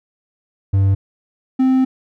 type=tone pair in turn; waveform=triangle; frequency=97.6 / 260.6 Hz; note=G2 / C4; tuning=-7 / -7 cents; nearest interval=octave + perfect fourth; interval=1700 cents; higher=second; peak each=-9 dBFS; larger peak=neither; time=0.73-0.95 / 1.59-1.85 s; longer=second; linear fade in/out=10 ms; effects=none